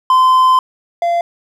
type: tone pair in turn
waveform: triangle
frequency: 1030 / 687.4 Hz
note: C6 / F5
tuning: -28 / -28 cents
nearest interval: perfect fifth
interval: 700 cents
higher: first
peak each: -5 / -10 dBFS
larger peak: first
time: 0.1-0.59 / 1.02-1.21 s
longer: first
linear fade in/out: 2 ms
effects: none